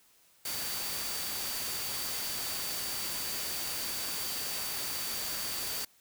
sine tone in noise, 4601 Hz, D8, 36 cents flat, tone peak -41 dBFS, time 0.45-5.85 s, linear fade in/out 5 ms, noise white, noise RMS -36 dBFS, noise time 0.45-5.85 s, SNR -8 dB, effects white hiss -64 dBFS RMS until 6 s

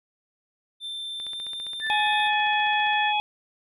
triangle tone with pitch glide, 3562 to 3589 Hz, A7 to A7, +21 to +34 cents, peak -30 dBFS, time 0.8-2.31 s, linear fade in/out 50 ms, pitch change +13 cents, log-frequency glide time 1.29-1.41 s
click train, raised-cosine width 0.3 ms, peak -28 dBFS, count 27, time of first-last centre 1.2-2.933 s, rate 15 Hz
sine tone, 1760 Hz, A6, in tune, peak -26 dBFS, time 1.8-3.13 s, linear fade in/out 50 ms
harmonic tone, 840 Hz, G#5, 19 cents sharp, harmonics 1 / 3 / 4, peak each -23 / -28 / -29 dBFS, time 1.9-3.2 s, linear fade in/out 0 ms
effects none

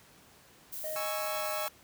violet noise, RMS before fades -40 dBFS, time 0.72-1.69 s, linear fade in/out 10 ms
triangle tone with pitch glide, 622.3 to 618 Hz, D#5 to D#5, 0 to -12 cents, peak -34 dBFS, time 0.84-1.67 s, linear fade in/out 2 ms, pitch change -12 cents, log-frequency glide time 1.33-1.38 s
sawtooth chord, C# minor, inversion second, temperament equal, 830.6 / 1108.7 / 1318.5 Hz, G#5 / C#6 / E6, 0 / 0 / 0 cents, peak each -36 dBFS, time 0.96-1.68 s, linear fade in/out 0 ms
effects pink hiss -58 dBFS RMS until 1.83 s + high-pass 80 Hz 12 dB/octave

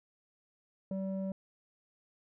square tone with low-pass filter, 192.2 Hz, G3, 34 cents flat, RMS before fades -36 dBFS, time 0.91-1.32 s, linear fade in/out 2 ms, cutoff 460 Hz, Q 9.8, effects none

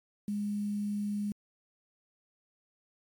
sine tone with quantisation, 205.9 Hz, G#3, 15 cents flat, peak -30 dBFS, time 0.28-1.32 s, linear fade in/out 2 ms, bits 9, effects MP3 96 kbps

